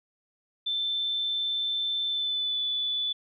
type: tone with pitch glide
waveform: sine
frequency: 3541 to 3474 Hz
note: A7 to A7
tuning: +10 to -23 cents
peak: -26 dBFS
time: 0.66-3.13 s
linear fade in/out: 10 ms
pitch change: -33 cents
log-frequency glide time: 2.06-2.61 s
effects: none